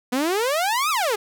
sawtooth exponential two-way sweep, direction up then down, 240 to 1318.5 to 393.6 Hz, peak -16 dBFS, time 0.12-1.16 s, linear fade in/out 10 ms, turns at 0.9 s, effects none

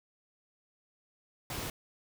pink noise, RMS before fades -38 dBFS, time 1.5-1.7 s, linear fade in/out 2 ms, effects none

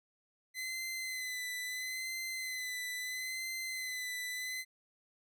sawtooth tone with vibrato, 2030 Hz, B6, 47 cents sharp, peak -34 dBFS, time 0.54-4.65 s, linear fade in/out 50 ms, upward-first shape sine, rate 0.75 Hz, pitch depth 34 cents each way, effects none

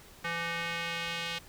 square tone with band-pass filter sweep, 168.6 Hz, E3, 39 cents sharp, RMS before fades -35 dBFS, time 0.24-1.39 s, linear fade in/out 10 ms, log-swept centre 1900 to 3100 Hz, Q 1.7, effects pink hiss -54 dBFS RMS until 1.48 s

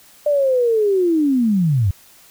sine linear sweep, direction down, 598 to 86.4 Hz, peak -13 dBFS, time 0.26-1.91 s, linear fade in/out 5 ms, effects white hiss -48 dBFS RMS until 2.3 s

